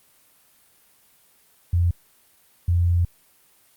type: tone bursts at uneven times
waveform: sine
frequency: 86.8 Hz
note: F2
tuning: 10 cents flat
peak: -16 dBFS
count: 2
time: 1.73-1.91 / 2.68-3.05 s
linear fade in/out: 5 ms
effects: white hiss -58 dBFS RMS until 3.76 s + Opus 32 kbps